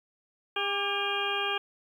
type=harmonic tone with a mistuned harmonic; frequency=403.1 Hz; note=G4; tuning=48 cents sharp; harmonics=1 / 2 / 3 / 4 / 6 / 7 / 8; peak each=-35 / -35 / -35 / -35 / -35 / -35 / -35 dBFS; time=0.56-1.58 s; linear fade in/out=5 ms; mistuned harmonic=3; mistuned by=-38 cents; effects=10-bit